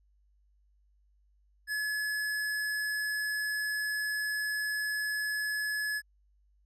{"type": "tone", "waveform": "square", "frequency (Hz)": 1705, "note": "G#6", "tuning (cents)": 45, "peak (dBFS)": -31, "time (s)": [1.67, 6.02], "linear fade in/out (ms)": 50, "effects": ["added 50 Hz sine -64 dBFS peak until 6.65 s", "resampled to 32000 Hz"]}